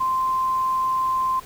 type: tone with quantisation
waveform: sine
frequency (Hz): 1042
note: C6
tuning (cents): -7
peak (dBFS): -19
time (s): 0-1.4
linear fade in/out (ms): 10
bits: 8
effects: pink hiss -44 dBFS RMS until 1.45 s